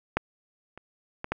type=clicks; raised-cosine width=0.5 ms; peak=-8 / -28 / -18 / -12 dBFS; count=4; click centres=0.17 / 0.776 / 1.244 / 1.32 s; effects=none